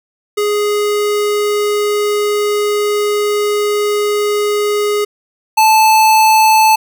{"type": "tone pair in turn", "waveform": "square", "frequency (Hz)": [415.3, 874.2], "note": ["G#4", "A5"], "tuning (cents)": [0, -11], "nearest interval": "octave + minor second", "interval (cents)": 1289, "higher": "second", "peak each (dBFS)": [-13, -7], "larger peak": "second", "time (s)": [[0.37, 5.05], [5.57, 6.76]], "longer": "first", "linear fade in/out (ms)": 10, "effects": []}